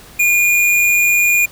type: tone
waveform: square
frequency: 2428 Hz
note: D#7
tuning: 43 cents flat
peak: -11 dBFS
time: 0.19-1.46 s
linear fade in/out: 10 ms
effects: pink hiss -40 dBFS RMS until 1.51 s